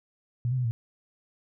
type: tone with pitch steps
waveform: sine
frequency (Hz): 120.8 / 129.6 / 125.1 / 115.2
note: B2 / C3 / B2 / A#2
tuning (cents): -38 / -16 / +23 / -20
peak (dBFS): -24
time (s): 0.45-0.71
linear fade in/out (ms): 0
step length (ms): 65
effects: none